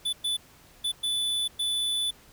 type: tone bursts at uneven times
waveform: square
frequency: 3483 Hz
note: A7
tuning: 18 cents flat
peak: -26 dBFS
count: 5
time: 0.05-0.13 / 0.24-0.37 / 0.84-0.92 / 1.03-1.48 / 1.59-2.11 s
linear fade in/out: 10 ms
effects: pink hiss -55 dBFS RMS until 2.32 s